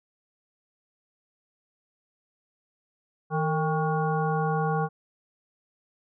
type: harmonic tone with a mistuned harmonic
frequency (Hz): 158.9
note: D#3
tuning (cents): +37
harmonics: 1 / 3 / 5 / 7 / 9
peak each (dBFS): -26 / -30 / -29 / -33 / -36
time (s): 3.3-4.89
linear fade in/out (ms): 50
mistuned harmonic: 3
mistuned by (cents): -73
effects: none